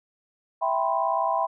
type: chord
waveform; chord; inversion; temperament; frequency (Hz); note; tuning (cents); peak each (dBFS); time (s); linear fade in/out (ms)
sine; C major seventh; first; equal; 659.3 / 784 / 987.8 / 1046.5; E5 / G5 / B5 / C6; 0 / 0 / 0 / 0; -27 / -27 / -26 / -30; 0.61-1.47; 20
effects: none